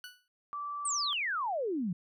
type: tone with exponential decay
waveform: 20% pulse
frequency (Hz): 1480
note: F#6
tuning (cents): 0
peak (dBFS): -36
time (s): 0.04-0.28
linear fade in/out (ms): 1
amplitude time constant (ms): 51
type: tone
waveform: sine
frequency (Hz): 1163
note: D6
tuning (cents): -17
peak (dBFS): -35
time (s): 0.53-1.13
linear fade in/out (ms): 0
type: exponential sweep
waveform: sine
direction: down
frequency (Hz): 8910 to 164.81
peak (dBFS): -30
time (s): 0.85-1.93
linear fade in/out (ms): 5
effects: none